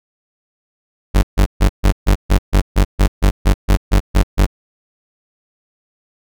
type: tone bursts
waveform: 40% pulse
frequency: 49 Hz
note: G1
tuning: in tune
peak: -7 dBFS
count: 15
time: 1.14-4.465 s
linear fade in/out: 20 ms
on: 91 ms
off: 140 ms
effects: none